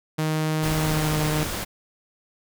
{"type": "tone with pitch glide", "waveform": "sawtooth", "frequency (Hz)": [156.1, 152.71], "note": ["D#3", "D#3"], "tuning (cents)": [6, -32], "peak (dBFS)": -18, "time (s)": [0.18, 1.44], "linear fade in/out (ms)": 10, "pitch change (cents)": -38, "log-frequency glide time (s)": [0.76, 1.2]}
{"type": "noise", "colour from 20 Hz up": "pink", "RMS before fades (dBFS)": -29, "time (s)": [0.62, 1.65], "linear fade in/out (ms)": 20}
{"effects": []}